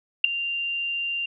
sine tone with ADSR envelope, 2783 Hz, F7, 7 cents flat, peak -8 dBFS, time 0.24-1.26 s, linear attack 5 ms, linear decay 5 ms, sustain -17 dB, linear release 6 ms, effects none

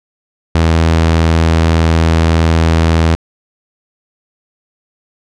sawtooth tone, 81.7 Hz, E2, 15 cents flat, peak -4 dBFS, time 0.55-3.15 s, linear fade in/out 0 ms, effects low-pass 6000 Hz 12 dB/octave

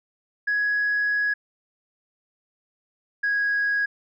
sine tone pair in turn, 1671 / 1653.7 Hz, G#6 / G#6, +10 / -8 cents, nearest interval unison, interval 18 cents, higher first, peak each -19 dBFS, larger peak neither, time 0.47-1.34 / 3.23-3.86 s, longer first, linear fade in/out 10 ms, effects tanh soft clip ceiling -17 dBFS

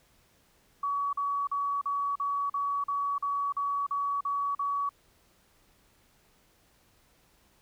sine tone bursts, 1132 Hz, C#6, 36 cents sharp, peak -27 dBFS, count 12, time 0.83-4.892 s, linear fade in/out 5 ms, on 300 ms, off 42 ms, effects pink hiss -65 dBFS RMS until 7.61 s

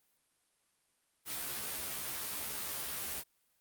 white noise with comb filter, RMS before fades -39 dBFS, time 1.25-3.24 s, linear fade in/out 50 ms, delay 14 ms, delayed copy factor +0.8, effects white hiss -75 dBFS RMS until 3.6 s + Opus 32 kbps

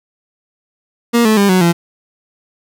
30% pulse tone with pitch steps, 235.8 / 217.5 / 200.6 / 185 / 170.63 Hz, A#3 / A3 / G3 / F#3 / F3, +20 / -20 / +40 / 0 / -40 cents, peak -6 dBFS, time 1.13-1.73 s, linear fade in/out 20 ms, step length 120 ms, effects none

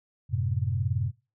sine chord, F# diminished, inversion none, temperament equal, 92.5 / 110 / 130.81 Hz, F#2 / A2 / C3, 0 / 0 / 0 cents, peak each -29 dBFS, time 0.29-1.12 s, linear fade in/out 50 ms, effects noise-tail reverb RT60 0.3 s tail -23 dB re dry

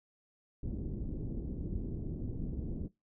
pink low-pass noise, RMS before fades -38 dBFS, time 0.63-2.88 s, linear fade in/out 5 ms, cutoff 350 Hz, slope 24 dB/octave, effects noise-tail reverb RT60 0.2 s tail -21 dB re dry

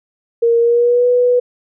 sine tone with pitch glide, 466.2 to 491.9 Hz, A#4 to B4, 0 to -7 cents, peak -9 dBFS, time 0.42-1.4 s, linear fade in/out 10 ms, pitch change +93 cents, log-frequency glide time 0.59-1.07 s, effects none

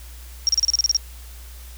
sine tone bursts, 5588 Hz, F8, in tune, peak -14 dBFS, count 10, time 0.47-0.967 s, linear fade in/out 0 ms, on 20 ms, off 33 ms, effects added 60 Hz sine -37 dBFS peak until 1.77 s + white hiss -46 dBFS RMS until 1.77 s

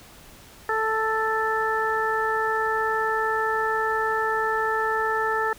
harmonic tone, 440.4 Hz, A4, 2 cents sharp, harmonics 1 / 2 / 3 / 4, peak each -27 / -27 / -27 / -27 dBFS, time 0.69-5.53 s, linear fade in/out 2 ms, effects pink hiss -48 dBFS RMS until 5.58 s

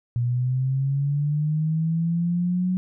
sine linear sweep, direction up, 118.9 to 185 Hz, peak -20 dBFS, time 0.16-2.77 s, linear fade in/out 0 ms, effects none

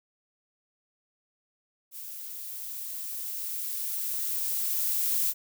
violet noise with level ramp, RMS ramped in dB -41 to -26 dBFS, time 1.91-5.34 s, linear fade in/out 50 ms, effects none

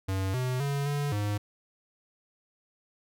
square tone with pitch steps, 95.6 / 127.2 / 141.2 / 144.2 / 103.5 Hz, G2 / C3 / C#3 / D3 / G#2, -43 / -48 / +32 / -31 / -5 cents, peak -28 dBFS, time 0.08-1.38 s, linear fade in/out 10 ms, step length 260 ms, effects none

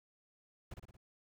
brown noise with echo, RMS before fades -44 dBFS, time 0.71-0.74 s, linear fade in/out 5 ms, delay 57 ms, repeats 4, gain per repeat -4 dB, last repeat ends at 0.968 s, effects none

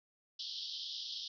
pink band-pass noise, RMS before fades -43 dBFS, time 0.39-1.28 s, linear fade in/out 5 ms, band 3100 to 5400 Hz, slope 96 dB/octave, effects none

